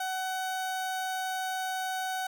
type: tone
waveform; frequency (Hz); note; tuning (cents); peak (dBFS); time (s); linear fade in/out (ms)
30% pulse; 751; F#5; +26; -28; 0-2.27; 5
effects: none